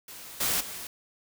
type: noise with level steps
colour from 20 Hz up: white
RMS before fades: -44 / -27 / -39 dBFS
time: 0.08-0.87 s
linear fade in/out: 2 ms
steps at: 0.4 / 0.6 s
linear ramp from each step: 10 ms
effects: none